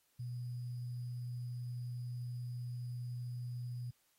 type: tone with sample-and-hold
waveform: sine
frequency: 122.4 Hz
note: B2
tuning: 15 cents flat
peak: -39 dBFS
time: 0.19-3.91 s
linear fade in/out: 10 ms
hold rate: 4900 Hz
effects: white hiss -75 dBFS RMS until 4.18 s + AAC 48 kbps